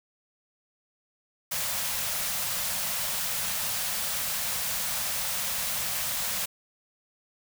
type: band-stop noise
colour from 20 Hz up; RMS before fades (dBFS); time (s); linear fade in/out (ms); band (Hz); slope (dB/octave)
white; -30; 1.51-6.46; 10; 230 to 490; 96
effects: none